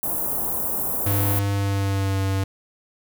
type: band-stop noise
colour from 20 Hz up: white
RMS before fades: -25 dBFS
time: 0.03-1.39 s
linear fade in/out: 0 ms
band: 1000 to 11000 Hz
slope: 24 dB/octave
type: tone with pitch glide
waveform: square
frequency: 100 to 96.71 Hz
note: G2 to G2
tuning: +35 to -23 cents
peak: -21 dBFS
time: 1.06-2.44 s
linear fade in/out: 5 ms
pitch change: -58 cents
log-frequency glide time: 1.51-2.2 s
effects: none